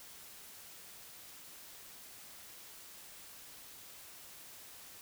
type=silence; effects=white hiss -53 dBFS RMS until 5.01 s